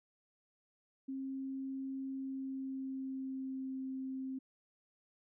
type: tone with pitch glide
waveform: sine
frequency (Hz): 267.7 to 263.6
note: C4 to C4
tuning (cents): +40 to +13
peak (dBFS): -38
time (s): 1.08-4.39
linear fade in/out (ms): 10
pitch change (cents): -27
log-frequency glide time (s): 2.14-3.8
effects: none